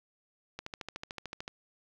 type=click train; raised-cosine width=0.2 ms; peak=-21 dBFS; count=13; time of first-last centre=0.59-1.479 s; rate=13.5 Hz; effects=low-pass 5000 Hz 12 dB/octave + 8-bit